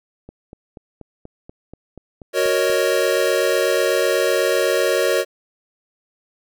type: click train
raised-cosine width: 2 ms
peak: -24 dBFS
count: 11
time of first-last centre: 0.29-2.7 s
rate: 4.15 Hz
type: chord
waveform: square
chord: D# minor seventh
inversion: first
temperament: equal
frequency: 370 / 466.2 / 554.4 / 622.3 Hz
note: F#4 / A#4 / C#5 / D#5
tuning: 0 / 0 / 0 / 0 cents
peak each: -23 / -22 / -21 / -24 dBFS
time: 2.33-5.25 s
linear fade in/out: 50 ms
effects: none

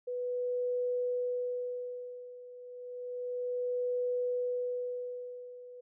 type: tone with tremolo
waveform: sine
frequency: 493.9 Hz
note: B4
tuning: in tune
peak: -29 dBFS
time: 0.07-5.81 s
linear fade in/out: 10 ms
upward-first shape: sine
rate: 0.31 Hz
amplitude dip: 85%
effects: none

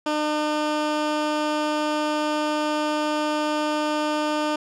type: tone with low-pass filter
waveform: 15% pulse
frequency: 302.4 Hz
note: D#4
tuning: 49 cents flat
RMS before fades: -24 dBFS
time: 0.06-4.56 s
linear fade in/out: 5 ms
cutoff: 6300 Hz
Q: 0.65
effects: none

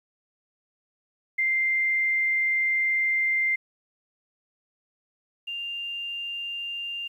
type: tone pair in turn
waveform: sine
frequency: 2093 / 2794 Hz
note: C7 / F7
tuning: 0 / 0 cents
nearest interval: perfect fourth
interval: 500 cents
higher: second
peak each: -21 / -30 dBFS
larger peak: first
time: 1.38-3.56 / 5.47-7.08 s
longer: first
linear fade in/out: 10 ms
effects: 10-bit

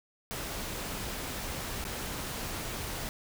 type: noise with dropouts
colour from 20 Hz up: pink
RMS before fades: -37 dBFS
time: 0.31-3.09 s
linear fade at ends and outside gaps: 0 ms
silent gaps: 1.841-1.851 s
effects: none

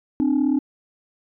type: tone pair together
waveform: sine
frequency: 261.6 / 298.8 Hz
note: C4 / D4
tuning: 0 / +30 cents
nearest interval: major second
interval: 230 cents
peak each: -18 dBFS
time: 0.2-0.59 s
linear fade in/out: 0 ms
effects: tanh soft clip ceiling -13 dBFS

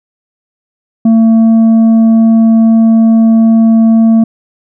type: tone with tanh clipping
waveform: triangle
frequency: 225.2 Hz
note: A3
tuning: 40 cents sharp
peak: -4 dBFS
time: 1.05-4.24 s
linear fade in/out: 5 ms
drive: 9 dB
effects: none

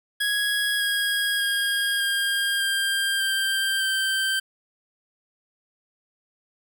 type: tone with pitch steps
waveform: 25% pulse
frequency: 1661.2 / 1644 / 1627 / 1610.2 / 1593.5 / 1577 / 1560.7 Hz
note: G#6 / G#6 / G#6 / G6 / G6 / G6 / G6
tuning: 0 / -18 / -36 / +46 / +28 / +10 / -8 cents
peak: -18 dBFS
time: 0.2-4.4 s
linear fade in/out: 10 ms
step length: 600 ms
effects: none

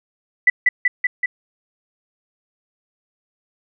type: tone with echo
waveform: sine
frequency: 1983 Hz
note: B6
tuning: 7 cents sharp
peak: -8 dBFS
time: 0.47-0.5 s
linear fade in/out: 5 ms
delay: 190 ms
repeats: 4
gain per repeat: -2 dB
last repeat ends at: 1.26 s
effects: none

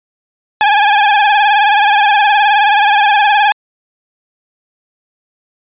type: tone with vibrato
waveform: sawtooth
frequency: 829 Hz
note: G#5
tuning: 3 cents flat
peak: -3 dBFS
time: 0.61-3.52 s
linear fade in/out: 0 ms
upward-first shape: sine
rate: 19 Hz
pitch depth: 69 cents each way
effects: resampled to 8000 Hz

